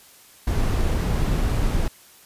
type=noise; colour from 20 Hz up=brown; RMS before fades=-21 dBFS; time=0.47-1.88 s; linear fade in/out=5 ms; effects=white hiss -50 dBFS RMS until 2.25 s + resampled to 32000 Hz